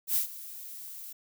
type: noise with ADSR envelope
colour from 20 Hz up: violet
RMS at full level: -25 dBFS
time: 0.07-1.13 s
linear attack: 89 ms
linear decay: 110 ms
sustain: -18 dB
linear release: 8 ms
effects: none